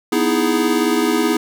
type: chord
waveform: square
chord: E major seventh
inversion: second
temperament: equal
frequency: 246.9 / 311.1 / 329.6 / 415.3 Hz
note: B3 / D#4 / E4 / G#4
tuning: 0 / 0 / 0 / 0 cents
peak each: -21 dBFS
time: 0.12-1.37 s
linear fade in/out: 5 ms
effects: none